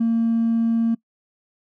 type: tone with hard clipping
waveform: sine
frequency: 228.9 Hz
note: A#3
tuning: 31 cents flat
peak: -17 dBFS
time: 0-0.95 s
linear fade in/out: 10 ms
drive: 1 dB
effects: noise-tail reverb RT60 0.1 s tail -23 dB re dry